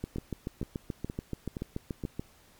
two click trains, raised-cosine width 3 ms, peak -22 / -20 dBFS, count 5 / 16, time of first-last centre 0.16-2.038 / 0.04-2.195 s, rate 2.13 / 6.96 Hz, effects pink hiss -60 dBFS RMS until 2.59 s + MP3 96 kbps

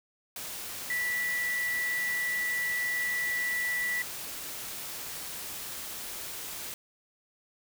sine tone in noise, 1960 Hz, B6, 14 cents flat, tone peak -28 dBFS, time 0.9-4.02 s, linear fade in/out 2 ms, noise white, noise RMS -39 dBFS, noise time 0.36-6.74 s, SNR +8 dB, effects none

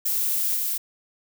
violet noise with level steps, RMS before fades -24 / -26 dBFS, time 0.05-0.78 s, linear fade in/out 10 ms, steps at 0.55 s, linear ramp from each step 20 ms, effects none

